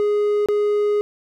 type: tone with dropouts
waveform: triangle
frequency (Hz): 415.3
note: G#4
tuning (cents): 0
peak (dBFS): -14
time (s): 0-1.01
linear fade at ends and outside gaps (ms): 0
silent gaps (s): 0.46-0.486
effects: none